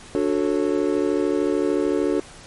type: chord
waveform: triangle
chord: D major seventh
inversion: none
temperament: just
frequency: 293.7 / 367.1 / 440.5 / 550.6 Hz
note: D4 / F#4 / A4 / C#5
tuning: 0 / -14 / +2 / -12 cents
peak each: -21 / -21 / -22 / -27 dBFS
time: 0.15-2.2 s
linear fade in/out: 0 ms
effects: pink hiss -43 dBFS RMS until 2.46 s + MP3 48 kbps